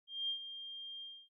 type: tone with ADSR envelope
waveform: sine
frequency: 3200 Hz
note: G7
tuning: 35 cents sharp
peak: -33 dBFS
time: 0.07-1.29 s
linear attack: 220 ms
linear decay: 93 ms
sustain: -11 dB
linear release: 270 ms
effects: none